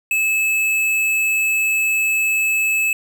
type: tone with tanh clipping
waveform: sine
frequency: 2603 Hz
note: E7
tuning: 22 cents flat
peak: -17 dBFS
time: 0.11-2.93 s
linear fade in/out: 2 ms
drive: 15 dB
effects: none